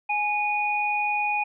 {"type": "tone pair together", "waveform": "sine", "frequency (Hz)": [834.7, 2464], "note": ["G#5", "D#7"], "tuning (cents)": [9, -17], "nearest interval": "octave + perfect fifth", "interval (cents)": 1874, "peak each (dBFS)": -25, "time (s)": [0.09, 1.44], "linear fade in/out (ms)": 10, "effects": []}